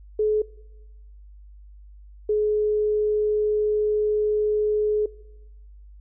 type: tone pair in turn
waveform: sine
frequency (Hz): 427 / 423.1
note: G#4 / G#4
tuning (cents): +48 / +32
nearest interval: unison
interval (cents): 16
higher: first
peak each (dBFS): -18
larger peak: neither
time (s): 0.19-0.42 / 2.29-5.06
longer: second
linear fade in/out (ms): 5
effects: noise-tail reverb RT60 1.0 s tail -21 dB re dry + added 50 Hz sine -43 dBFS peak until 6 s